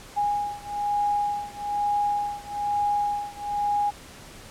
sine beating tone pair, 822 / 823.1 Hz, G#5 / G#5, -18 / -16 cents, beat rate 1.1 Hz, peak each -26 / -27 dBFS, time 0.16-3.91 s, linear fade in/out 20 ms, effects pink hiss -45 dBFS RMS until 4.5 s + low-pass 11000 Hz 12 dB/octave

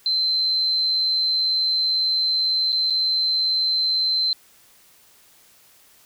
sine tone with dropouts, 4091 Hz, C8, 40 cents flat, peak -18 dBFS, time 0.06-4.33 s, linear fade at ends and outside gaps 1 ms, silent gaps 2.721-2.727 / 2.9-2.905 s, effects white hiss -54 dBFS RMS until 6.05 s

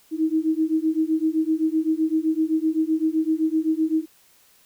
sine beating tone pair, 313.4 / 321.2 Hz, D#4 / E4, +13 / -45 cents, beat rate 7.8 Hz, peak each -22 dBFS, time 0.11-4.06 s, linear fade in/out 50 ms, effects white hiss -57 dBFS RMS until 4.65 s

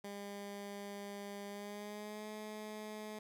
15% pulse tone with pitch glide, 201.8 to 213.6 Hz, G#3 to G#3, -49 to +49 cents, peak -38 dBFS, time 0.04-3.19 s, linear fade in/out 5 ms, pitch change +98 cents, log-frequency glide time 1.47-2.28 s, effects none

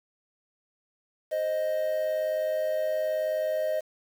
triangle tone pair together, 523.3 / 622.3 Hz, C5 / D#5, 0 / 0 cents, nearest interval minor third, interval 300 cents, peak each -31 / -24 dBFS, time 1.31-3.81 s, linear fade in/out 20 ms, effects 8-bit

